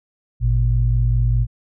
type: tone pair together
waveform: sine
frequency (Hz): 52.49 / 117.5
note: G#1 / A#2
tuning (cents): +19 / +14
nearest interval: octave + major second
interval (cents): 1395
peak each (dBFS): -16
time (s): 0.4-1.47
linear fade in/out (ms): 50
effects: tanh soft clip ceiling -6 dBFS